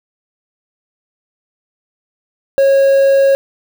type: tone with quantisation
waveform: triangle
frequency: 547 Hz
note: C#5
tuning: 23 cents flat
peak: -5 dBFS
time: 2.58-3.35 s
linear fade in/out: 0 ms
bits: 5
effects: none